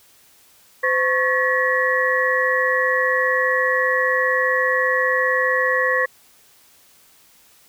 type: tone cluster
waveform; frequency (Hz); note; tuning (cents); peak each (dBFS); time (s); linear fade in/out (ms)
sine; 513 / 1101 / 1729 / 1914; C5 / C#6 / A6 / A#6; -34 / -12 / -31 / +45; -21 / -24 / -23 / -20; 0.83-6.06; 10
effects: white hiss -53 dBFS RMS until 7.68 s